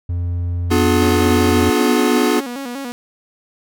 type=tone; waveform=triangle; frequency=87.31 Hz; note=F2; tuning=in tune; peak=-16 dBFS; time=0.09-1.7 s; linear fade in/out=5 ms
type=chord; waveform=square; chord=B diminished seventh; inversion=none; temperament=just; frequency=246.9 / 296.3 / 355.6 / 426.7 Hz; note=B3 / D4 / F4 / Ab4; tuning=0 / +15 / +31 / +47 cents; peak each=-18 / -20 / -20 / -20 dBFS; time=0.7-2.41 s; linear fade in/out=20 ms
type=tone with vibrato; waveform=sawtooth; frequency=258.5 Hz; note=C4; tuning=21 cents flat; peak=-21 dBFS; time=1.02-2.92 s; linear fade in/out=0 ms; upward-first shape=square; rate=5.2 Hz; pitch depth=110 cents each way
effects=none